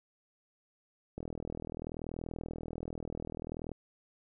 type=click train; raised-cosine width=2 ms; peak=-26 dBFS; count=104; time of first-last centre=1.18-3.717 s; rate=40.6 Hz; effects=none